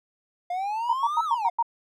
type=exponential two-way sweep; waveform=triangle; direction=up then down; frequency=698.5 to 1331 to 698.5 Hz; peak=-24 dBFS; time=0.5-1.5 s; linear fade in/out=5 ms; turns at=1.24 s
type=tone bursts; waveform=sine; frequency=932.3 Hz; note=A#5; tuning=in tune; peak=-19 dBFS; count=6; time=0.89-1.627 s; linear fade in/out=5 ms; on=42 ms; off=97 ms
effects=none